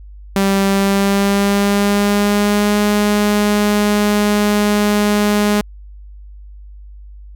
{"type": "tone with pitch glide", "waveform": "sawtooth", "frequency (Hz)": [196, 207.5], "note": ["G3", "G#3"], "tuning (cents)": [0, -1], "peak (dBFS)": -8, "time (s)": [0.36, 5.61], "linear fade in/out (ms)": 2, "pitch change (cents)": 99, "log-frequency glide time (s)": [0.65, 2.78], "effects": ["added 50 Hz sine -33 dBFS peak until 7.35 s"]}